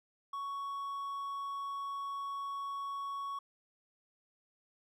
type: tone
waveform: triangle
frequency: 1114 Hz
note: C#6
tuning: 8 cents sharp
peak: -35 dBFS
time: 0.33-3.39 s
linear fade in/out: 5 ms
effects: none